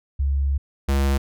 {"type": "tone pair in turn", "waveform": ["sine", "square"], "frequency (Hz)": [69.3, 68.74], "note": ["C#2", "C#2"], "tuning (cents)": [0, -14], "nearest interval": "unison", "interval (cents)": 14, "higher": "first", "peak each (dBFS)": -18, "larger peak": "neither", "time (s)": [[0.19, 0.58], [0.88, 1.18]], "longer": "first", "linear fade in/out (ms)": 10, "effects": []}